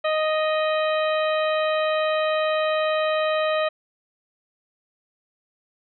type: harmonic tone with a mistuned harmonic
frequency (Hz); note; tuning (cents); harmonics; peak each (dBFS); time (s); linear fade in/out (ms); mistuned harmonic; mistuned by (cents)
622.3; D#5; 0; 1 / 2 / 3 / 4 / 5 / 6; -21 / -27 / -31 / -33 / -35 / -37; 0.04-3.69; 10; 6; +68
effects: none